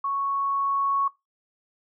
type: tone with level ramp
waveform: sine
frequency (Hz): 1108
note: C#6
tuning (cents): -1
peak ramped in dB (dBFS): -24 to -20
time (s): 0.04-1.08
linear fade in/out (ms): 5
effects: noise-tail reverb RT60 0.2 s tail -20 dB re dry